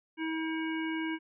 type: harmonic tone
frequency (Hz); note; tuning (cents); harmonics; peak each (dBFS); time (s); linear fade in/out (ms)
320.6; E4; -48; 1 / 3 / 5 / 7 / 9; -32 / -42 / -41 / -41 / -46; 0.17-1.19; 50
effects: none